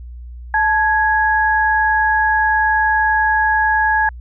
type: tone pair together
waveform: sine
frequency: 870.4 / 1661.2 Hz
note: A5 / G#6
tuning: -19 / 0 cents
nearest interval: major seventh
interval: 1119 cents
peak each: -15 dBFS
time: 0.54-4.09 s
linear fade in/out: 2 ms
effects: added 60 Hz sine -30 dBFS peak until 4.2 s